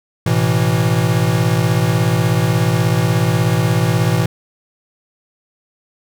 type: chord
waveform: square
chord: A suspended second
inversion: none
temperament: equal with one note detuned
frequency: 110 / 126.5 / 164.81 Hz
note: A2 / B2 / E3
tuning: 0 / +42 / 0 cents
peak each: -18 dBFS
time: 0.26-4.26 s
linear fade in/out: 5 ms
effects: none